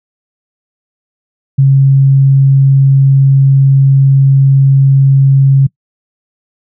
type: tone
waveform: sine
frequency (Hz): 136.3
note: C#3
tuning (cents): -29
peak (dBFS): -3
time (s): 1.58-5.67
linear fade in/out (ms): 10
effects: noise-tail reverb RT60 0.1 s tail -23 dB re dry